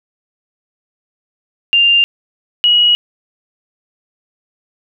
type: tone pair in turn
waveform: sine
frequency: 2794 / 2907 Hz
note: F7 / F#7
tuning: 0 / -31 cents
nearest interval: minor second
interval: 69 cents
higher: second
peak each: -7 dBFS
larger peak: neither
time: 1.73-2.04 / 2.64-2.95 s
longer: neither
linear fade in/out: 0 ms
effects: none